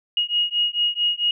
sine beating tone pair, 2877 / 2881.5 Hz, F#7 / F#7, -49 / -47 cents, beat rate 4.5 Hz, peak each -22 dBFS, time 0.17-1.31 s, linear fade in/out 2 ms, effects none

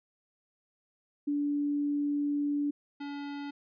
sine / square tone pair in turn, 289.6 / 285.4 Hz, D4 / D4, -24 / -49 cents, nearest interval unison, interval 25 cents, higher first, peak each -27 / -37 dBFS, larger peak first, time 1.27-2.71 / 3-3.51 s, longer first, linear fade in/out 10 ms, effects resampled to 11025 Hz

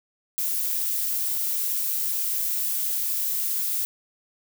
violet noise, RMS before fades -26 dBFS, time 0.38-3.85 s, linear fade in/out 0 ms, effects none

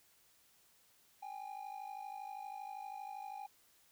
triangle ring-modulated tone, 808 Hz, G#5, 48 cents flat, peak -39 dBFS, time 1.22-3.47 s, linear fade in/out 10 ms, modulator 26.3 Hz, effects white hiss -69 dBFS RMS until 3.91 s

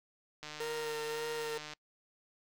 click train, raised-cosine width 0.2 ms, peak -27 dBFS, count 198, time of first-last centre 0.43-1.735 s, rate 151 Hz
40% pulse tone with vibrato, 460.9 Hz, A#4, 20 cents flat, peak -35 dBFS, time 0.6-1.58 s, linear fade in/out 5 ms, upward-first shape sine, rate 1.8 Hz, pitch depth 20 cents each way
effects noise-tail reverb RT60 0.1 s tail -25 dB re dry

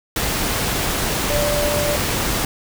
sine tone in noise, 587.3 Hz, D5, in tune, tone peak -20 dBFS, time 1.3-1.96 s, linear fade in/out 2 ms, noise pink, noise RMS -21 dBFS, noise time 0.16-2.45 s, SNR -2 dB, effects none

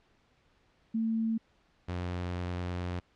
sine / sawtooth tone pair in turn, 224.2 / 88.97 Hz, A3 / F2, +33 / +33 cents, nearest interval octave + major third, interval 1600 cents, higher first, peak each -27 / -29 dBFS, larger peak first, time 0.94-1.38 / 1.88-3 s, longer second, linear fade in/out 10 ms, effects pink hiss -68 dBFS RMS until 3.15 s + low-pass 4000 Hz 12 dB/octave

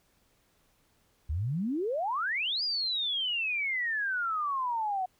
sine exponential two-way sweep, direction up then down, 69.3 to 4978 to 727 Hz, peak -28 dBFS, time 1.29-5.06 s, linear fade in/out 10 ms, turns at 2.63 s, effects pink hiss -69 dBFS RMS until 5.19 s

